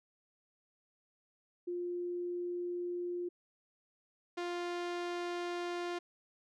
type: tone pair in turn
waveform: sine / sawtooth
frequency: 352.3 / 350.1 Hz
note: F4 / F4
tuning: +15 / +4 cents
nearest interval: unison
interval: 11 cents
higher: first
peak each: -35 / -32 dBFS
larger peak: second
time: 1.67-3.29 / 4.37-5.99 s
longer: neither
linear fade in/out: 10 ms
effects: low-pass 5000 Hz 12 dB/octave